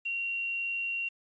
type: tone with quantisation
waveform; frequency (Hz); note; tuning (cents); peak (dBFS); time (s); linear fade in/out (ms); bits
sine; 2751; F7; -27; -30; 0.05-1.09; 10; 9
effects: resampled to 16000 Hz